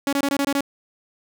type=tone bursts; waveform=sawtooth; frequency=280 Hz; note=C#4; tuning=18 cents sharp; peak=-15 dBFS; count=7; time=0.07-0.608 s; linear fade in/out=2 ms; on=58 ms; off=22 ms; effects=none